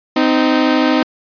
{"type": "tone pair together", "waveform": "sawtooth", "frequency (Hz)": [258.2, 311.1], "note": ["C4", "D#4"], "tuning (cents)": [-23, 0], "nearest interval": "minor third", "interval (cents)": 323, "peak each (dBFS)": -10, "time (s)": [0.16, 1.03], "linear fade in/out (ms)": 5, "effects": ["resampled to 11025 Hz"]}